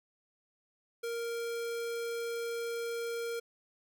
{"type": "tone", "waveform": "square", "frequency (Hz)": 466.2, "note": "A#4", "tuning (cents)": 0, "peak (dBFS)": -35, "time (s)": [1.03, 3.4], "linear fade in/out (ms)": 10, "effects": []}